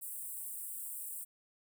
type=high-pass noise; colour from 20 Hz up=pink; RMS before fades=-43 dBFS; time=0.01-1.25 s; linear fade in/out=20 ms; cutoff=8000 Hz; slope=96 dB/octave; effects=none